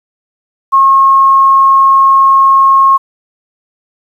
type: tone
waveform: sine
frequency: 1083 Hz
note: C#6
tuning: 41 cents flat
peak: -3 dBFS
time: 0.72-2.98 s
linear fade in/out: 20 ms
effects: 7-bit